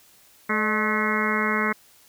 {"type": "harmonic tone with a mistuned harmonic", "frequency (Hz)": 215, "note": "A3", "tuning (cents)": -40, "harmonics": [1, 2, 3, 4, 5, 6, 7, 8, 9, 10], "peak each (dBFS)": [-27, -30, -36, -37, -29, -30, -30, -33, -29, -28], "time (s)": [0.49, 1.73], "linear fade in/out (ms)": 10, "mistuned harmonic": 3, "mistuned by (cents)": -80, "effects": ["white hiss -55 dBFS RMS until 2.08 s"]}